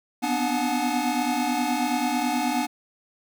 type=tone cluster; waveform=square; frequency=244.7 / 254 / 297 / 726 / 852 Hz; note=B3 / B3 / D4 / F#5 / G#5; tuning=-16 / +49 / +20 / -33 / +44 cents; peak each=-30 dBFS; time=0.22-2.67 s; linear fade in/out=20 ms; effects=none